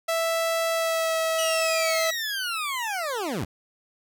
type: tone with pitch glide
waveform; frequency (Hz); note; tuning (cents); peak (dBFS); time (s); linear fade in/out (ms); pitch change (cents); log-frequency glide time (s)
sawtooth; 659.3 to 648; E5 to E5; 0 to -30; -19; 0.08-2.11; 10; -30; 0.72-1.18
type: linear sweep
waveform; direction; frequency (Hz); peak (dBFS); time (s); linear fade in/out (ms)
20% pulse; down; 2960 to 69.3; -22; 1.38-3.45; 10
effects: none